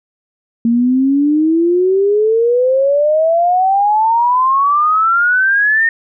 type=exponential sweep; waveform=sine; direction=up; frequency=229 to 1848 Hz; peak=-9 dBFS; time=0.65-5.89 s; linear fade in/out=2 ms; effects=none